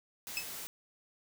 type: noise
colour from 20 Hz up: white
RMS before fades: -43 dBFS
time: 0.27-0.67 s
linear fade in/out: 0 ms
type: tone with exponential decay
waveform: 25% pulse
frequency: 2600 Hz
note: E7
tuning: 24 cents flat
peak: -25 dBFS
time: 0.37-0.49 s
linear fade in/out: 1 ms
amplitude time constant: 24 ms
effects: none